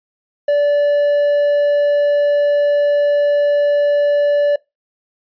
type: tone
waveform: triangle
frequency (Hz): 580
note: D5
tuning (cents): -22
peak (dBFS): -9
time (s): 0.48-4.56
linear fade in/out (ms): 5
effects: noise-tail reverb RT60 0.2 s tail -22 dB re dry + resampled to 11025 Hz